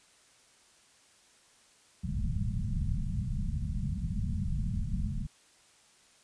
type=low-pass noise; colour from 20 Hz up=pink; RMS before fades=-32 dBFS; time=2.03-5.27 s; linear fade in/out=10 ms; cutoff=220 Hz; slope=96 dB/octave; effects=white hiss -62 dBFS RMS until 6.23 s + resampled to 22050 Hz